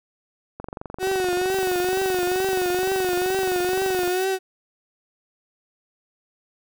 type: click train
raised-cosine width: 1 ms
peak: -19 dBFS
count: 82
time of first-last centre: 0.6-4.076 s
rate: 23.3 Hz
type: tone with vibrato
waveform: 35% pulse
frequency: 370 Hz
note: F#4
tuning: in tune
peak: -19 dBFS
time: 0.99-4.39 s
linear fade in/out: 50 ms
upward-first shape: triangle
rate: 2.2 Hz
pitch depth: 75 cents each way
type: noise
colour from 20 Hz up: blue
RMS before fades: -38 dBFS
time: 1.5-4.25 s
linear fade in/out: 10 ms
effects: none